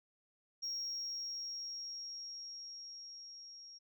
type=tone with level ramp; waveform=sine; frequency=5588 Hz; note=F8; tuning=in tune; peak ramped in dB=-35 to -51 dBFS; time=0.62-3.79 s; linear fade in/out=20 ms; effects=tanh soft clip ceiling -35 dBFS